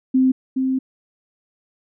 sine tone pair in turn, 260 / 262 Hz, C4 / C4, -11 / +2 cents, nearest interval unison, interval 13 cents, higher second, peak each -12 / -17 dBFS, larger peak first, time 0.14-0.32 / 0.56-0.79 s, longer second, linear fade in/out 10 ms, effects none

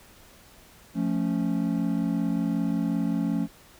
triangle chord, F augmented, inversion none, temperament equal, 174.61 / 220 / 277.2 Hz, F3 / A3 / C#4, 0 / 0 / 0 cents, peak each -26 dBFS, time 0.94-3.48 s, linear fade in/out 50 ms, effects pink hiss -53 dBFS RMS until 3.79 s

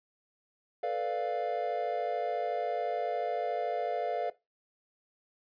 triangle chord, B half-diminished seventh, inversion third, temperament equal, 440 / 493.9 / 587.3 / 698.5 Hz, A4 / B4 / D5 / F5, 0 / 0 / 0 / 0 cents, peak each -35 / -34 / -34 / -31 dBFS, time 0.83-4.3 s, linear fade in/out 5 ms, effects noise-tail reverb RT60 0.2 s tail -17 dB re dry + resampled to 11025 Hz

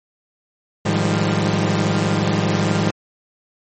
sawtooth tone cluster, 105.5 / 155.4 / 174.2 / 198.9 Hz, G#2 / D#3 / F3 / G3, +28 / -2 / -4 / +25 cents, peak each -18 dBFS, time 0.85-2.91 s, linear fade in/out 10 ms, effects MP3 32 kbps

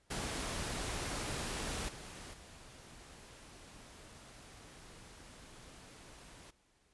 pink noise with level steps, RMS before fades -39 / -49 / -55 dBFS, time 0.1-6.51 s, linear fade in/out 10 ms, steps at 1.88 / 2.33 s, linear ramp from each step 10 ms, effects pink hiss -72 dBFS RMS until 6.93 s + resampled to 24000 Hz

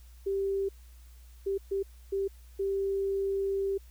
sine tone bursts at uneven times, 392 Hz, G4, in tune, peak -27 dBFS, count 5, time 0.26-0.69 / 1.46-1.58 / 1.71-1.83 / 2.12-2.28 / 2.59-3.78 s, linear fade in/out 10 ms, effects added 60 Hz sine -49 dBFS peak until 3.9 s + white hiss -63 dBFS RMS until 3.9 s

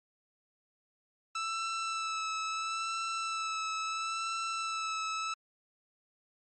sawtooth tone with vibrato, 1318.5 Hz, E6, in tune, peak -29 dBFS, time 1.35-5.34 s, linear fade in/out 5 ms, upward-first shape sine, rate 0.74 Hz, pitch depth 23 cents each way, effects MP3 32 kbps

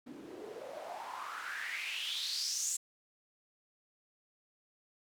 white noise with band-pass filter sweep, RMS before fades -40 dBFS, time 0.06-2.77 s, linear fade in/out 10 ms, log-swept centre 250 to 7600 Hz, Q 5.7, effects none

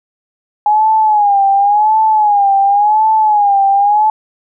sine tone with vibrato, 830.6 Hz, G#5, in tune, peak -7 dBFS, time 0.66-4.1 s, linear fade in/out 2 ms, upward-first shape sine, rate 0.92 Hz, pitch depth 93 cents each way, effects none

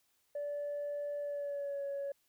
sine tone with pitch glide, 580 to 559.9 Hz, D5 to C#5, -22 to +17 cents, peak -34 dBFS, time 0.35-2.12 s, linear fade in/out 5 ms, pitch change -61 cents, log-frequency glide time 1.2-1.84 s, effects tanh soft clip ceiling -33 dBFS + white hiss -75 dBFS RMS until 2.28 s

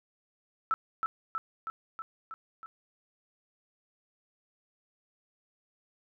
sine tone with echo, 1318.5 Hz, E6, in tune, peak -24 dBFS, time 0.71-0.74 s, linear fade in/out 0 ms, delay 320 ms, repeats 6, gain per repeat -3 dB, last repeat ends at 2.66 s, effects none

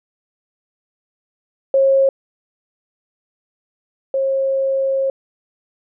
sine tone pair in turn, 541 / 538.8 Hz, C#5 / C#5, -42 / -49 cents, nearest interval unison, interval 7 cents, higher first, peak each -10 / -15 dBFS, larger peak first, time 1.74-2.09 / 4.14-5.1 s, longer second, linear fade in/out 2 ms, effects none

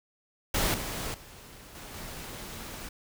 pink noise with level steps, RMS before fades -27 / -35 / -49 / -44 / -41 dBFS, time 0.54-2.89 s, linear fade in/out 5 ms, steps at 0.74 / 1.14 / 1.75 / 1.94 s, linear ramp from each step 2 ms, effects none

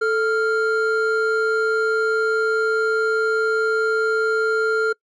triangle tone pair together, 440 / 1395.2 Hz, A4 / F6, 0 / -2 cents, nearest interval octave + minor sixth, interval 1998 cents, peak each -17 / -19 dBFS, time 0.01-4.93 s, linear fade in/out 10 ms, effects noise-tail reverb RT60 0.1 s tail -25 dB re dry + resampled to 22050 Hz

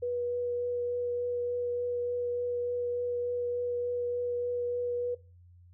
sine tone with vibrato, 486.3 Hz, B4, 27 cents flat, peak -29 dBFS, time 0.02-5.15 s, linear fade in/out 10 ms, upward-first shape triangle, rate 3.4 Hz, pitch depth 10 cents each way, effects noise-tail reverb RT60 0.3 s tail -18 dB re dry + added 88 Hz sine -53 dBFS peak until 5.73 s

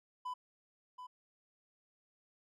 triangle tone with echo, 1000 Hz, B5, 21 cents sharp, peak -36 dBFS, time 0.25-0.34 s, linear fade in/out 10 ms, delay 730 ms, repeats 1, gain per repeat -8 dB, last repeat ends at 1.07 s, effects none

